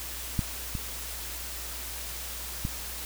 clicks, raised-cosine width 5 ms, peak -13 / -20 / -17 dBFS, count 3, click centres 0.392 / 0.752 / 2.651 s, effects added 60 Hz sine -42 dBFS peak until 3.05 s + white hiss -38 dBFS RMS until 3.05 s

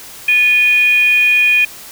sine tone with frequency modulation, 2461 Hz, D#7, 20 cents flat, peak -8 dBFS, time 0.28-1.65 s, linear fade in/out 5 ms, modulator 719 Hz, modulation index 0.31, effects white hiss -34 dBFS RMS until 1.91 s

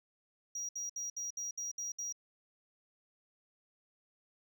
sine tone bursts, 5740 Hz, F8, 47 cents sharp, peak -34 dBFS, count 8, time 0.55-2.125 s, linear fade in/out 5 ms, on 140 ms, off 65 ms, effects tanh soft clip ceiling -36 dBFS

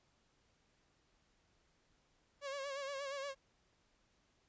sawtooth tone with vibrato, 554.4 Hz, C#5, in tune, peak -37 dBFS, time 2.41-3.35 s, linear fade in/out 50 ms, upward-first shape sine, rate 8.5 Hz, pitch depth 59 cents each way, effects pink hiss -75 dBFS RMS until 4.48 s + resampled to 16000 Hz

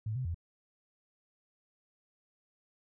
sine tone with pitch steps, 108.6 / 128.7 / 84.8 Hz, A2 / C3 / E2, -22 / -28 / +50 cents, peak -32 dBFS, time 0.06-0.345 s, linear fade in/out 5 ms, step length 95 ms, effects none

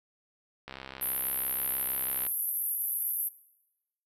click train, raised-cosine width 0.3 ms, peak -24 dBFS, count 106, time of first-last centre 0.68-2.266 s, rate 66.2 Hz
pink band-pass noise, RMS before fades -32 dBFS, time 1.01-3.29 s, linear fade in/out 10 ms, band 11000 to 13000 Hz, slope 96 dB/octave
effects noise-tail reverb RT60 0.9 s tail -19 dB re dry

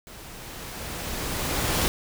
pink noise with level ramp, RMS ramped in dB -44 to -23 dBFS, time 0.07-1.88 s, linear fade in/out 0 ms, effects none

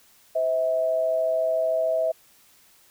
sine tone pair together, 514 / 647.6 Hz, C5 / E5, -31 / -31 cents, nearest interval major third, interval 400 cents, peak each -29 / -21 dBFS, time 0.35-2.12 s, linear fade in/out 10 ms, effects white hiss -57 dBFS RMS until 2.9 s

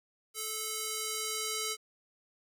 square tone with band-pass filter sweep, 435.1 Hz, A4, 19 cents flat, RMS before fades -36 dBFS, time 0.34-1.77 s, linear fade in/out 50 ms, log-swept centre 11000 to 6600 Hz, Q 0.78, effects 10-bit

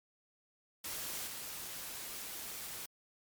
white noise with level steps, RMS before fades -41 / -44 dBFS, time 0.84-2.86 s, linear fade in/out 5 ms, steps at 1.26 s, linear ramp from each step 20 ms, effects MP3 96 kbps

